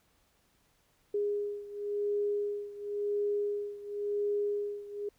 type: beating tone pair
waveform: sine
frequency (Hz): 410.5 / 411.44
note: G#4 / G#4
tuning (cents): -20 / -16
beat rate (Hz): 0.94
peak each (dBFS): -32 / -35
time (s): 1.14-5.09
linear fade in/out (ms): 5
effects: pink hiss -70 dBFS RMS until 5.18 s